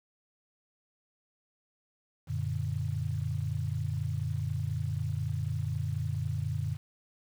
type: chord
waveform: sine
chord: Gb augmented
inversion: none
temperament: equal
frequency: 92.5 / 116.54 / 146.83 Hz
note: Gb2 / Bb2 / D3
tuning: 0 / 0 / 0 cents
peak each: -34 dBFS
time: 2.27-6.78 s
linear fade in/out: 50 ms
effects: 9-bit